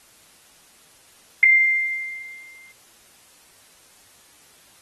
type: tone with exponential decay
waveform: sine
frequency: 2097 Hz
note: C7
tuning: 3 cents sharp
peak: -8 dBFS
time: 1.43-2.72 s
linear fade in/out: 1 ms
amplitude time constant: 280 ms
effects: white hiss -53 dBFS RMS until 4.81 s + AAC 32 kbps